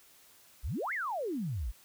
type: exponential two-way sweep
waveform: sine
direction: up then down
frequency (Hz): 46.25 to 2217 to 46.25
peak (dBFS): -32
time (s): 0.63-1.72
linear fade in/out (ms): 20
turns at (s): 0.93
effects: white hiss -60 dBFS RMS until 1.84 s